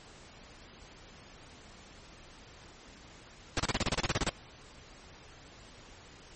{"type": "noise bursts", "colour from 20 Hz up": "pink", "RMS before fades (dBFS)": -29, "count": 13, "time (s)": [3.57, 4.292], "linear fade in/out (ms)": 0, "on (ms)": 26, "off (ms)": 32, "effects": ["pink hiss -53 dBFS RMS until 6.35 s", "MP3 32 kbps"]}